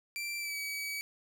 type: tone with pitch glide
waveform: sawtooth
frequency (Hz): 2349 to 2278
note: D7 to C#7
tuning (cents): 0 to +47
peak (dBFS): -32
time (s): 0.16-1.01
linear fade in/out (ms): 0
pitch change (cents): -53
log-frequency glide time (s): 0.38-0.57
effects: none